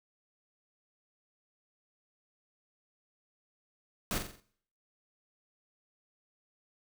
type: noise with echo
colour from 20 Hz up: pink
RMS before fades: -33 dBFS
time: 4.11-4.18 s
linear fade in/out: 0 ms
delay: 44 ms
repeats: 5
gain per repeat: -6 dB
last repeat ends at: 4.4 s
effects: noise-tail reverb RT60 0.6 s tail -19 dB re dry